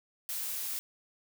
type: noise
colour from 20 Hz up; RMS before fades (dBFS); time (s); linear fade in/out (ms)
blue; -36; 0.29-0.79; 0
effects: none